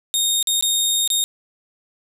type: tone with dropouts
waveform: 20% pulse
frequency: 3700 Hz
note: A#7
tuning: 14 cents flat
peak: -11 dBFS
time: 0.14-1.24 s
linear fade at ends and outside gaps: 0 ms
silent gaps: 0.427-0.472 / 0.61-0.625 / 1.076-1.102 s
effects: none